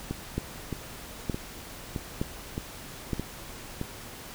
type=two click trains; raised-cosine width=3 ms; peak=-15 / -18 dBFS; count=4 / 7; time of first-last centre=0.38-3.132 / 0.11-3.814 s; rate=1.09 / 1.62 Hz; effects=pink hiss -43 dBFS RMS until 4.34 s